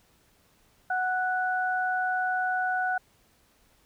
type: tone pair together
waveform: sine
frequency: 740 / 1480 Hz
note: F#5 / F#6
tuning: 0 / 0 cents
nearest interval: octave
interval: 1200 cents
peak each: -27 / -28 dBFS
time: 0.9-2.98 s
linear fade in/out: 5 ms
effects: pink hiss -64 dBFS RMS until 3.85 s